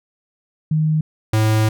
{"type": "tone pair in turn", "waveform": ["sine", "square"], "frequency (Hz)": [155.6, 109.1], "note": ["D#3", "A2"], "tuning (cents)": [0, -14], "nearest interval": "tritone", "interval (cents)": 614, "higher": "first", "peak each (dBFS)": -14, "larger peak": "neither", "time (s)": [[0.71, 1.01], [1.33, 1.69]], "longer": "second", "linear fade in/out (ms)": 5, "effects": []}